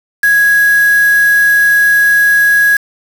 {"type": "tone with quantisation", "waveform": "sine", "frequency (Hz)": 1661.2, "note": "G#6", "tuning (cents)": 0, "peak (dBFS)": -6, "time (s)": [0.23, 2.77], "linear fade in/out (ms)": 5, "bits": 3, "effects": []}